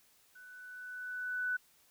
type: tone with level ramp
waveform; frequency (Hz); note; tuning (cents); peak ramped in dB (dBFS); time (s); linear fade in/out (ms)
sine; 1492; F#6; +14; -52 to -30; 0.35-1.57; 10
effects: white hiss -67 dBFS RMS until 1.9 s